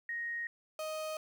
sine / 35% pulse tone pair in turn, 1871 / 624.4 Hz, A#6 / D#5, +6 / +6 cents, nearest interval octave + perfect fifth, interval 1900 cents, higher first, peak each -35 / -35 dBFS, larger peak neither, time 0.09-0.47 / 0.79-1.17 s, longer neither, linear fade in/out 2 ms, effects 12-bit

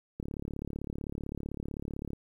click train, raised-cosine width 3 ms, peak -24 dBFS, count 70, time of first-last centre 0.2-2.133 s, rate 35.7 Hz, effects 10-bit

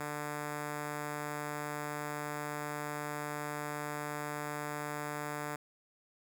5% pulse tone with notch filter, 148.1 Hz, D3, 15 cents sharp, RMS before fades -39 dBFS, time 0-5.56 s, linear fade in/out 5 ms, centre 4200 Hz, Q 1.9, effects none

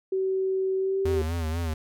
sine tone with pitch glide, 380.5 to 388.5 Hz, F#4 to G4, +48 to -16 cents, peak -23 dBFS, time 0.12-1.22 s, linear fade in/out 5 ms, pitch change +36 cents, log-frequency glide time 0.77-1.02 s
square tone with vibrato, 81.9 Hz, E2, 11 cents flat, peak -27 dBFS, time 1.05-1.74 s, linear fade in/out 5 ms, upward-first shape sine, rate 4.1 Hz, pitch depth 79 cents each way
effects none

